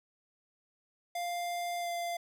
square tone with pitch glide, 698.5 to 691.3 Hz, F5 to F5, 0 to -18 cents, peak -34 dBFS, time 1.15-2.17 s, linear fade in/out 5 ms, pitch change -18 cents, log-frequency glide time 1.79-1.89 s, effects none

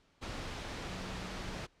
sine tone in noise, 185.8 Hz, F#3, 7 cents sharp, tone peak -47 dBFS, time 0.86-1.62 s, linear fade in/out 20 ms, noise pink, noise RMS -41 dBFS, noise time 0.21-1.67 s, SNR -9 dB, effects pink hiss -69 dBFS RMS until 1.8 s + low-pass 5000 Hz 12 dB/octave

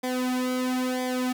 sawtooth tone with flanger, 253.5 Hz, B3, 45 cents sharp, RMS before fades -27 dBFS, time 0.03-1.33 s, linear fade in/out 10 ms, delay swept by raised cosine 0.72 to 2.82 ms, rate 1 Hz, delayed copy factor -0.85, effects 9-bit

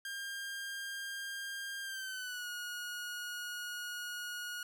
sawtooth tone with pitch glide, 1604 to 1445.6 Hz, G6 to F#6, +39 to -41 cents, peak -36 dBFS, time 0.05-4.63 s, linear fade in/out 2 ms, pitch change -180 cents, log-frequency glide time 1.82-2.48 s, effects none

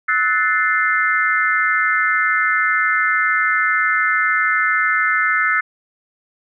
sine chord, F# half-diminished seventh, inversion third, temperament equal with one note detuned, 1298.1 / 1480 / 1760 / 2093 Hz, E6 / F#6 / A6 / C7, -27 / 0 / 0 / 0 cents, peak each -20 / -20 / -19 / -20 dBFS, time 0.08-5.61 s, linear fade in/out 10 ms, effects none

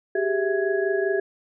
sine tone cluster, 385.3 / 410.3 / 660 / 1669 Hz, G4 / G#4 / E5 / G#6, -30 / -21 / +2 / +8 cents, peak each -23 / -26 / -29 / -30 dBFS, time 0.15-1.2 s, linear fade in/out 5 ms, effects none

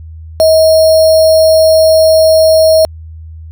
sine tone with sample-and-hold, 637 Hz, D#5, 41 cents sharp, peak -3 dBFS, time 0.4-2.85 s, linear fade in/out 0 ms, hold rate 4900 Hz, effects added 80 Hz sine -26 dBFS peak until 3.51 s

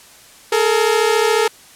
sawtooth tone pair together, 424.8 / 458.9 Hz, G#4 / A#4, +39 / -27 cents, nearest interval minor second, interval 134 cents, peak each -12 dBFS, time 0.52-1.48 s, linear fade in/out 5 ms, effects white hiss -44 dBFS RMS until 1.75 s + low-pass 11000 Hz 12 dB/octave

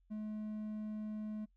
triangle tone, 213.8 Hz, A3, 49 cents flat, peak -37 dBFS, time 0.1-1.46 s, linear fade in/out 20 ms, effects noise-tail reverb RT60 0.1 s tail -25 dB re dry + added 44 Hz sine -68 dBFS peak until 1.56 s

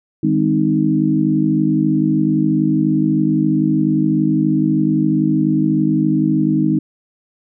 harmonic tone with a mistuned harmonic, 51.91 Hz, G#1, in tune, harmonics 3 / 4 / 5 / 6, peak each -19 / -19 / -19 / -16 dBFS, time 0.23-6.79 s, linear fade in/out 5 ms, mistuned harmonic 4, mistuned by -42 cents, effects none

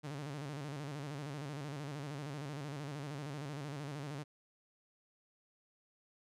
sawtooth tone with vibrato, 143.9 Hz, D3, 35 cents flat, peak -37 dBFS, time 0.03-4.24 s, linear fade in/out 20 ms, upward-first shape square, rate 13 Hz, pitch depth 87 cents each way, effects low-pass 9000 Hz 12 dB/octave

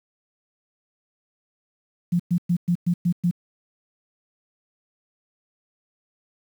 sine tone bursts, 174.61 Hz, F3, in tune, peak -17 dBFS, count 7, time 2.12-3.312 s, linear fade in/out 10 ms, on 76 ms, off 110 ms, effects 8-bit

